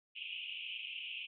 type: band-pass noise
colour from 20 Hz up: pink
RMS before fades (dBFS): -44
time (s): 0.15-1.27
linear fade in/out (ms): 20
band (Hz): 2500 to 3100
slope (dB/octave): 96
effects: none